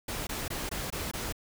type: noise bursts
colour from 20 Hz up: pink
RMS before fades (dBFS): -35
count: 6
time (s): 0.08-1.325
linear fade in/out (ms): 5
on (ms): 190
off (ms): 21
effects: none